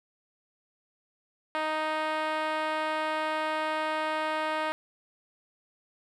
5% pulse tone with band-pass filter, 311.1 Hz, D#4, in tune, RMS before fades -30 dBFS, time 1.55-4.72 s, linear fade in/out 0 ms, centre 790 Hz, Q 1.1, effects none

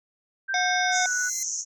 sine tone with pitch glide, 1568 to 1480 Hz, G6 to F#6, 0 to 0 cents, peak -25 dBFS, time 0.48-1.3 s, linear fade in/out 20 ms, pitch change -100 cents, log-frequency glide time 0.8-1.11 s
harmonic tone, 728 Hz, F#5, 28 cents flat, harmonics 1 / 3 / 5 / 7 / 8, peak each -25 / -30 / -32 / -33 / -34 dBFS, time 0.54-1.06 s, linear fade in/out 2 ms
5% pulse tone with exponential growth, 2067 Hz, C7, 22 cents flat, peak -25 dBFS, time 0.64-1.43 s, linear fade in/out 2 ms, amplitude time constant 170 ms
white band-pass noise, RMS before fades -30 dBFS, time 0.91-1.65 s, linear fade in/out 50 ms, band 5900 to 6800 Hz, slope 96 dB/octave
effects none

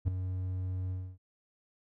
triangle tone with ADSR envelope, 92.5 Hz, F#2, in tune, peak -20 dBFS, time 0.05-1.18 s, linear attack 30 ms, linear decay 4 ms, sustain -10 dB, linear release 270 ms, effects none

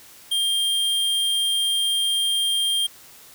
square tone, 3198 Hz, G7, 34 cents sharp, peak -20 dBFS, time 0.31-2.87 s, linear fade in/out 10 ms, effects white hiss -47 dBFS RMS until 3.34 s

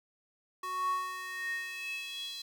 square tone with high-pass filter sweep, 370 Hz, F#4, in tune, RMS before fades -37 dBFS, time 0.63-2.42 s, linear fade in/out 5 ms, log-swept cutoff 890 to 3900 Hz, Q 7.5, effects 11-bit

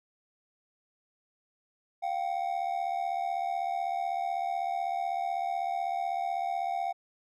triangle ring-modulated tone, 740 Hz, F#5, in tune, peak -24 dBFS, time 2.02-6.93 s, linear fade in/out 20 ms, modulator 38 Hz, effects none

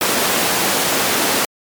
pink high-pass noise, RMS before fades -17 dBFS, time 0.01-1.45 s, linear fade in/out 2 ms, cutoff 280 Hz, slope 12 dB/octave, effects MP3 96 kbps

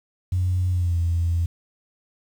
sine tone with pitch glide, 91 to 84.91 Hz, F#2 to F2, -28 to -48 cents, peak -18 dBFS, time 0.32-1.46 s, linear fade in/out 5 ms, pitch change -120 cents, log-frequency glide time 0.7-0.98 s, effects tanh soft clip ceiling -14 dBFS + 8-bit

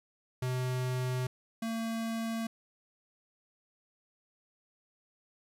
square tone pair in turn, 127.2 / 226.6 Hz, C3 / A#3, -48 / -49 cents, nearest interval minor seventh, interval 999 cents, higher second, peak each -31 / -33 dBFS, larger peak first, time 0.42-1.27 / 1.62-2.47 s, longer neither, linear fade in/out 5 ms, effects resampled to 32000 Hz + 11-bit

